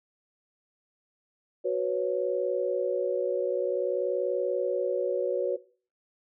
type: chord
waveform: sine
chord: F# suspended fourth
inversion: none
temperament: equal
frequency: 370 / 493.9 / 554.4 Hz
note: F#4 / B4 / C#5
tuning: 0 / 0 / 0 cents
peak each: -29 dBFS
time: 1.64-5.57 s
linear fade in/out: 20 ms
effects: noise-tail reverb RT60 0.4 s tail -18 dB re dry